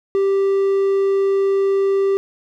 triangle tone, 392 Hz, G4, in tune, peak -12 dBFS, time 0.15-2.17 s, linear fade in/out 0 ms, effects none

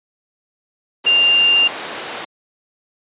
sine tone in noise, 2794 Hz, F7, in tune, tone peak -10 dBFS, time 1.06-1.68 s, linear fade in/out 10 ms, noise pink, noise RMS -25 dBFS, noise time 1.04-2.25 s, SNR +12 dB, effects high-pass 400 Hz 12 dB/octave + resampled to 8000 Hz

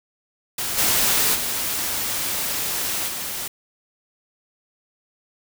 white noise with level steps, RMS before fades -26 / -19 / -25 / -29 dBFS, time 0.58-3.48 s, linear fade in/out 5 ms, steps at 0.77 / 1.34 / 3.07 s, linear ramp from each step 20 ms, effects none

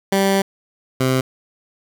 15% pulse tone pair in turn, 195.2 / 130.28 Hz, G3 / C3, -7 / -7 cents, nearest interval perfect fifth, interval 700 cents, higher first, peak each -8 / -9 dBFS, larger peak first, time 0.12-0.42 / 1-1.21 s, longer first, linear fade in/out 5 ms, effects none

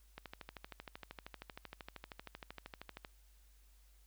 click train, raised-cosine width 0.3 ms, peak -30 dBFS, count 38, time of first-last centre 0.18-3.048 s, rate 12.9 Hz, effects added 50 Hz sine -62 dBFS peak until 4.06 s + white hiss -72 dBFS RMS until 4.06 s

